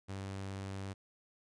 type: tone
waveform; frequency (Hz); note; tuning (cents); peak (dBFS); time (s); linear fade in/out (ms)
sawtooth; 97.2; G2; -14; -36; 0.08-0.94; 20
effects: resampled to 22050 Hz